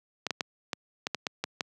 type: clicks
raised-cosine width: 0.2 ms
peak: -12 dBFS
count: 9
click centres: 0.267 / 0.307 / 0.408 / 0.732 / 1.069 / 1.147 / 1.268 / 1.44 / 1.608 s
effects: high-pass 150 Hz 12 dB/octave